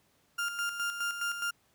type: tone with tremolo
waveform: 35% pulse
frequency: 1400 Hz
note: F6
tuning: 4 cents sharp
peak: -28 dBFS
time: 0.38-1.51 s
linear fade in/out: 10 ms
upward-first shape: square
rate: 4.8 Hz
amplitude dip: 55%
effects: pink hiss -69 dBFS RMS until 1.74 s + high-pass 80 Hz 12 dB/octave